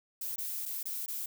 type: noise with dropouts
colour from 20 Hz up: violet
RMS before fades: -37 dBFS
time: 0.21-1.26 s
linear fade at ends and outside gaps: 5 ms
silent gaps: 0.36-0.381 / 0.655-0.659 / 0.83-0.855 / 1.061-1.08 s
effects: none